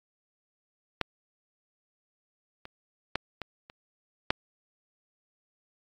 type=clicks; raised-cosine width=0.3 ms; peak=-10 / -26 / -11 / -19 / -30 / -7 dBFS; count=6; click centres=1.013 / 2.654 / 3.156 / 3.417 / 3.699 / 4.305 s; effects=AAC 48 kbps